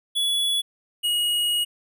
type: tone pair in turn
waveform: square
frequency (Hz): 3399 / 2890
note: G#7 / F#7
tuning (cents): +39 / -41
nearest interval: minor third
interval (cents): 280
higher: first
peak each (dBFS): -21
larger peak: neither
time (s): 0.15-0.62 / 1.03-1.65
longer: second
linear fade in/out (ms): 20
effects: none